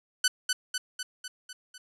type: tone with echo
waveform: 10% pulse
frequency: 1500 Hz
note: F#6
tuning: 23 cents sharp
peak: -12 dBFS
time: 0.24-0.28 s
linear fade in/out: 5 ms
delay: 250 ms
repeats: 6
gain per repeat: -4 dB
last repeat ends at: 1.78 s
effects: low-pass 11000 Hz 12 dB/octave